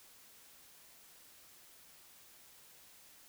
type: silence
effects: white hiss -60 dBFS RMS until 3.28 s